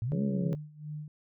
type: exponential two-way sweep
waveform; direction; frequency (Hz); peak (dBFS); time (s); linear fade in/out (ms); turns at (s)
sine; up then down; 105.5 to 213.5 to 163.4; -29; 0.02-0.53; 0; 0.22
type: harmonic tone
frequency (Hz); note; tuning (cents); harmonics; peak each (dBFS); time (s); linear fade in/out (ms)
69.3; C#2; 0; 2 / 3 / 4 / 5 / 6 / 7 / 8; -34 / -40 / -41 / -47 / -40 / -46 / -42; 0.12-0.55; 0
type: tone with tremolo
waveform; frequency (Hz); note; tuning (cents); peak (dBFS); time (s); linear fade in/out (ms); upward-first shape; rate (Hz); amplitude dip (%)
sine; 150.9; D3; +47; -35; 0.42-1.08; 2; sine; 2.4; 85
effects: none